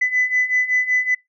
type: beating tone pair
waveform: sine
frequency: 2000 / 2005.3 Hz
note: B6 / B6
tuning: +21 / +26 cents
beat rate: 5.3 Hz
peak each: -20 / -17 dBFS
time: 0.01-1.15 s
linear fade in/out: 10 ms
effects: noise-tail reverb RT60 0.2 s tail -26 dB re dry + tanh soft clip ceiling -10 dBFS